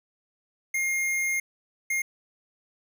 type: tone bursts at uneven times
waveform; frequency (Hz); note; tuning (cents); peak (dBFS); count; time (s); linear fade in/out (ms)
square; 2129; C7; +30; -25; 2; 0.74-1.4 / 1.9-2.02; 5
effects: none